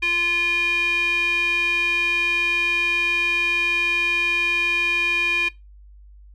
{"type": "tone with band-pass filter", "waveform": "square", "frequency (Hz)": 346.7, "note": "F4", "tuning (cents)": -13, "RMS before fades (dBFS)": -21, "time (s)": [0.02, 5.49], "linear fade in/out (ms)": 10, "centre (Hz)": 2500, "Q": 8.2, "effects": ["noise-tail reverb RT60 0.2 s tail -20 dB re dry", "added 50 Hz sine -43 dBFS peak until 6.34 s"]}